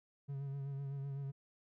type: tone with vibrato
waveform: triangle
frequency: 138.59 Hz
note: C#3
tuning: in tune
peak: -37 dBFS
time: 0.28-1.32 s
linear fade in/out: 20 ms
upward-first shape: sine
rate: 7.9 Hz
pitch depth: 33 cents each way
effects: none